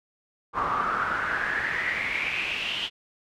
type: noise with band-pass filter sweep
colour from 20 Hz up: brown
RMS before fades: -28 dBFS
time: 0.53-2.9 s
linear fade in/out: 50 ms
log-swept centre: 1100 to 3100 Hz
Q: 7.1
effects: none